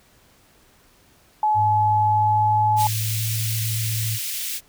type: tone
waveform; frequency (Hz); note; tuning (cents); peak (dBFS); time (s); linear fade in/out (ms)
sine; 854; G#5; +48; -16; 1.43-2.87; 2
type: tone with pitch glide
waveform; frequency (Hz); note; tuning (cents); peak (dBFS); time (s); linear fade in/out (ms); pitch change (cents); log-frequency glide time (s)
sine; 103.83 to 111.28; G#2 to A2; 0 to +20; -23; 1.54-4.19; 50; +120; 2.08-3.35
type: high-pass noise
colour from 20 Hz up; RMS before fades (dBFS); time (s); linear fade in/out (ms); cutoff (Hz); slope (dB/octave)
white; -28; 2.76-4.61; 50; 2100; 24
effects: pink hiss -56 dBFS RMS until 4.68 s